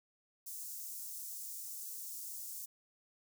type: high-pass noise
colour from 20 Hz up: white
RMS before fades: -45 dBFS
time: 0.46-2.66 s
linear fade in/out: 10 ms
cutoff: 6100 Hz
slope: 24 dB/octave
effects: none